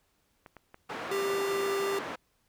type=clicks; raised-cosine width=0.5 ms; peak=-32 dBFS; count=4; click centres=0.462 / 0.567 / 0.744 / 1.537 s
type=band-pass noise; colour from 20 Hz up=white; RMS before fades=-38 dBFS; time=0.89-2.16 s; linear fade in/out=10 ms; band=200 to 1400 Hz; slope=12 dB/octave
type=tone; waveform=square; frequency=395.1 Hz; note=G4; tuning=14 cents sharp; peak=-29 dBFS; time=1.11-1.99 s; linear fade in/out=5 ms
effects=pink hiss -72 dBFS RMS until 2.48 s